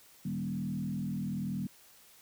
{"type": "tone with frequency modulation", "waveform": "sine", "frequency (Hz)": 193.9, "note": "G3", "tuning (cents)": -19, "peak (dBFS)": -32, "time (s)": [0.25, 1.67], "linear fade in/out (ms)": 5, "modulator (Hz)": 41, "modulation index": 1.3, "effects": ["white hiss -59 dBFS RMS until 2.21 s"]}